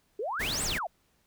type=exponential two-way sweep; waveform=sine; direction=up then down; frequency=380.5 to 8870 to 611 Hz; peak=-30 dBFS; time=0.19-0.87 s; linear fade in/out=5 ms; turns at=0.63 s
type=noise; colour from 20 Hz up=pink; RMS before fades=-35 dBFS; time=0.39-0.79 s; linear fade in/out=20 ms
effects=pink hiss -70 dBFS RMS until 1.26 s